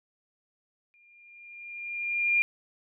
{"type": "tone with exponential growth", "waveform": "sine", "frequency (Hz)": 2404, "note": "D7", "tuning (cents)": 40, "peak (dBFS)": -19, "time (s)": [0.94, 2.42], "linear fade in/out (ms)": 0, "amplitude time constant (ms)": 320, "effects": []}